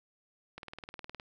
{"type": "click train", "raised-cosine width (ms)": 0.3, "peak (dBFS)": -27, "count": 13, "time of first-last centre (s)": [0.58, 1.199], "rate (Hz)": 19.4, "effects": []}